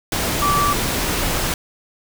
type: tone in noise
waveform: sine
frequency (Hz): 1161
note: D6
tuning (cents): -20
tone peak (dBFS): -16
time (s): 0.42-0.73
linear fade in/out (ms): 2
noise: pink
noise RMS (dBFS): -21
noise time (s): 0.12-1.54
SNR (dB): +2
effects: none